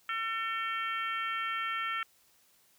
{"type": "harmonic tone", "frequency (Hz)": 450, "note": "A4", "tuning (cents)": 39, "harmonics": [3, 4, 5, 6, 7], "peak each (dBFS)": [-34, -38, -38, -43, -43], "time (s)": [0.09, 2.03], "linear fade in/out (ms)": 2, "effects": ["white hiss -66 dBFS RMS until 2.78 s"]}